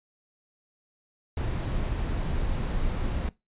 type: noise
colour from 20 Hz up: brown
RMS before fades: -28 dBFS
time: 1.37-3.29 s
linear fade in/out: 2 ms
effects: noise-tail reverb RT60 0.2 s tail -20 dB re dry + resampled to 8000 Hz